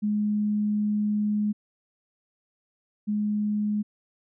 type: tone pair in turn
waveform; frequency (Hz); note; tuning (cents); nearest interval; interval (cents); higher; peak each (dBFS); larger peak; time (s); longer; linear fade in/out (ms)
sine; 209.4 / 209.4; G#3 / G#3; +15 / +15; unison; 0; neither; -22 / -23; first; 0.02-1.53 / 3.07-3.83; first; 20
effects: none